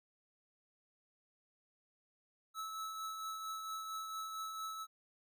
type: tone with tremolo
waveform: square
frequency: 1304 Hz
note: E6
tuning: 19 cents flat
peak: -40 dBFS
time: 2.54-4.87 s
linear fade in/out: 50 ms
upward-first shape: triangle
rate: 4.4 Hz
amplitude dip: 40%
effects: none